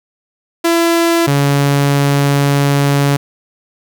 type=tone pair in turn; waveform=sawtooth; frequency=336.3 / 141.4 Hz; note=E4 / C#3; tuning=+35 / +35 cents; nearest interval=octave + minor third; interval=1500 cents; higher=first; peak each=-6 dBFS; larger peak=neither; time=0.64-1.27 / 1.27-3.17 s; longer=second; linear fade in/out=10 ms; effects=none